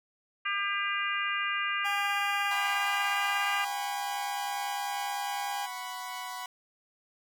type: harmonic tone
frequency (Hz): 400.8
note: G4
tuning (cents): +38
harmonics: 3 / 4 / 5 / 6 / 7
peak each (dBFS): -33 / -34 / -35 / -36 / -36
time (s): 0.45-3.65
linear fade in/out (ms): 10
type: tone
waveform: 40% pulse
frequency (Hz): 810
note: G#5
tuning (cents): -43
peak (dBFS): -32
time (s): 1.84-5.67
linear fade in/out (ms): 20
type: chord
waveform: sawtooth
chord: F# suspended fourth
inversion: none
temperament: equal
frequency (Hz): 740 / 987.8 / 1108.7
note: F#5 / B5 / C#6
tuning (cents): 0 / 0 / 0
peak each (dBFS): -38 / -35 / -40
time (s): 2.51-6.46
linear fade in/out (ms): 2
effects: none